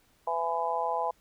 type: harmonic tone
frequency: 167.1 Hz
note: E3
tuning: 24 cents sharp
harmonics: 3 / 4 / 5 / 6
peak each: -35 / -33 / -31 / -32 dBFS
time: 0.27-1.11 s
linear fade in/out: 5 ms
effects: pink hiss -66 dBFS RMS until 1.2 s